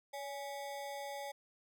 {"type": "ring-modulated tone", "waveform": "square", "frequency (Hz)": 698.5, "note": "F5", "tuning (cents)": 0, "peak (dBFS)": -39, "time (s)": [0.13, 1.32], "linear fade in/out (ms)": 10, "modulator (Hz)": 133, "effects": []}